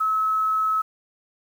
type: tone with quantisation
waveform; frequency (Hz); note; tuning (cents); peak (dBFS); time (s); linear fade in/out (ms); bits
sine; 1292; E6; -35; -19; 0-0.82; 10; 8
effects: none